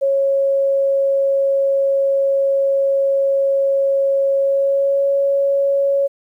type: tone with pitch glide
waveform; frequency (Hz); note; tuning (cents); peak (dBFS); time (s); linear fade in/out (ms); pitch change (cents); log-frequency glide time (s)
sine; 549 to 555.7; C#5 to C#5; -17 to +4; -13; 0.01-6.08; 20; +21; 4.39-5.07
effects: 9-bit